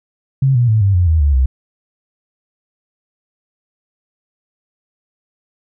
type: tone with pitch steps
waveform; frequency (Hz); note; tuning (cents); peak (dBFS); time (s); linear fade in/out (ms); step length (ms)
sine; 134.7 / 121.4 / 109.41 / 98.61 / 88.87 / 80.09 / 72.18 / 65.06; C#3 / B2 / A2 / G2 / F2 / E2 / D2 / C2; -49 / -29 / -9 / +11 / +31 / -49 / -29 / -9; -9; 0.42-1.46; 5; 130
effects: none